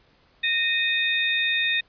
sine tone cluster, 1849 / 2506 / 3661 Hz, A#6 / D#7 / A#7, -15 / +12 / -32 cents, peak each -25 dBFS, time 0.43-1.81 s, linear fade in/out 10 ms, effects pink hiss -60 dBFS RMS until 1.88 s + resampled to 11025 Hz

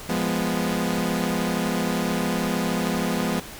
sawtooth chord, F diminished, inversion none, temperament equal, 174.61 / 207.7 / 246.9 Hz, F3 / Ab3 / Cb4, 0 / 0 / 0 cents, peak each -23 dBFS, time 0.09-3.4 s, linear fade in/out 5 ms, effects pink hiss -39 dBFS RMS until 3.59 s

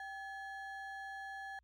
triangle ring-modulated tone, 1244.5 Hz, D#6, in tune, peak -38 dBFS, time 0-1.59 s, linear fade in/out 2 ms, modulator 462 Hz, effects added 60 Hz sine -70 dBFS peak until 1.63 s + MP3 96 kbps

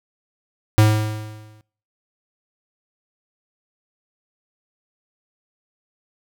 square tone with exponential decay, 107.5 Hz, A2, 40 cents flat, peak -9 dBFS, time 0.78-1.61 s, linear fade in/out 0 ms, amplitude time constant 180 ms, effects noise-tail reverb RT60 0.5 s tail -23 dB re dry

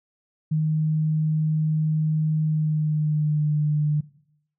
sine tone with pitch glide, 155.56 to 149.91 Hz, D#3 to D3, 0 to +36 cents, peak -19 dBFS, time 0.51-4.01 s, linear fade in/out 10 ms, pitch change -64 cents, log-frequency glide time 2.43-3.54 s, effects noise-tail reverb RT60 0.7 s tail -19 dB re dry

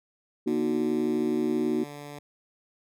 sine chord, D# minor, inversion second, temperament equal with one note detuned, 238.9 / 311.1 / 370 Hz, A#3 / D#4 / F#4, +43 / 0 / 0 cents, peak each -28 dBFS, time 0.46-1.84 s, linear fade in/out 10 ms
10% pulse tone with pitch glide, 146.83 to 145.4 Hz, D3 to D3, 0 to -17 cents, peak -31 dBFS, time 0.47-2.19 s, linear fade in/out 5 ms, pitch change -17 cents, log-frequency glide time 1.7-1.85 s
effects none

